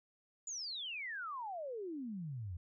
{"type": "exponential sweep", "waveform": "sine", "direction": "down", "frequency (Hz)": [7100, 81.5], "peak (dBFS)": -40, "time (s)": [0.47, 2.57], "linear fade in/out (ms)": 5, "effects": []}